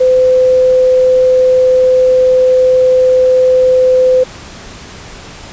sine tone, 511 Hz, C5, 41 cents flat, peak -5 dBFS, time 0-4.24 s, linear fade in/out 10 ms, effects pink hiss -31 dBFS RMS until 5.52 s + resampled to 16000 Hz

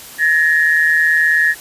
sine tone pair together, 1705.9 / 1864.7 Hz, G#6 / A#6, +46 / 0 cents, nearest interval major second, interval 154 cents, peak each -13 dBFS, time 0.18-1.55 s, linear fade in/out 50 ms, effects white hiss -35 dBFS RMS until 1.6 s + resampled to 32000 Hz

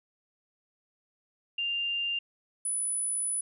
sine tone pair in turn, 2794 / 9957 Hz, F7 / D#9, 0 / 0 cents, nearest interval octave + minor seventh, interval 2200 cents, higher second, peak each -28 dBFS, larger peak neither, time 1.58-2.19 / 2.65-3.41 s, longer second, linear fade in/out 5 ms, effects none

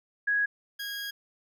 sine / 20% pulse tone pair in turn, 1661.2 / 1640.2 Hz, G#6 / G#6, 0 / -22 cents, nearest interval unison, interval 22 cents, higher first, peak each -23 / -29 dBFS, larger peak first, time 0.27-0.46 / 0.79-1.11 s, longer second, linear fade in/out 10 ms, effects none

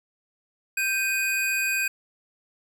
square tone pair together, 1568 / 2489 Hz, G6 / D#7, 0 / 0 cents, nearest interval minor sixth, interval 800 cents, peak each -29 / -25 dBFS, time 0.77-1.88 s, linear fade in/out 5 ms, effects none

